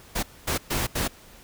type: noise bursts at uneven times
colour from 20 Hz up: pink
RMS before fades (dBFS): -26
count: 4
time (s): 0.15-0.23 / 0.47-0.58 / 0.7-0.87 / 0.95-1.08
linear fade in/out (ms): 10
effects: pink hiss -50 dBFS RMS until 1.43 s